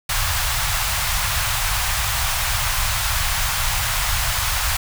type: band-stop noise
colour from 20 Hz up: pink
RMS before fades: -21 dBFS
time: 0.09-4.77 s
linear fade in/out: 5 ms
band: 110 to 820 Hz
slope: 24 dB/octave
effects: none